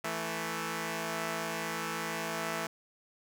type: tone pair together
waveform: 5% pulse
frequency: 164.8 / 220 Hz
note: E3 / A3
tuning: 0 / 0 cents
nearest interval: perfect fourth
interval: 500 cents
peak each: -25 dBFS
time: 0.04-2.67 s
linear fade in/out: 5 ms
effects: none